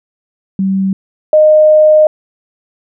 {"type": "tone pair in turn", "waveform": "sine", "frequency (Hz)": [192.5, 615.4], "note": ["G3", "D#5"], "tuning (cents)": [-31, -19], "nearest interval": "octave + minor sixth", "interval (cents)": 2012, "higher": "second", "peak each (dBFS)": [-10, -3], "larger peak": "second", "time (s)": [[0.59, 0.93], [1.33, 2.07]], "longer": "second", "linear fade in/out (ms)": 2, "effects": []}